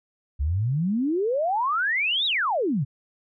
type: exponential two-way sweep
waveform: sine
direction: up then down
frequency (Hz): 65.41 to 3923 to 119.4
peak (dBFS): -21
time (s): 0.39-2.85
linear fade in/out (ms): 20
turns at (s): 2.26
effects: none